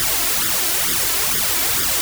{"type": "noise with flanger", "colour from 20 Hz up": "white", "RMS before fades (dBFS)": -19, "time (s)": [0, 2.01], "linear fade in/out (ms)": 0, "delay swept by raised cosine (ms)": [0.57, 3.07], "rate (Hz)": 2.2, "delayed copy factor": 0.75, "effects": []}